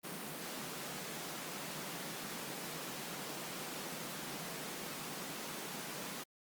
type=high-pass noise; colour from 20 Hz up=pink; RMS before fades=-44 dBFS; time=0.03-6.24 s; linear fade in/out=20 ms; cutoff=140 Hz; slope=96 dB/octave; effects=Opus 32 kbps